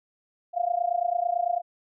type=tone with amplitude modulation; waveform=sine; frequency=700 Hz; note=F5; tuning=4 cents sharp; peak=-19 dBFS; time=0.53-1.62 s; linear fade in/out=50 ms; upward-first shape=sine; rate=29 Hz; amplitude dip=90%; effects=none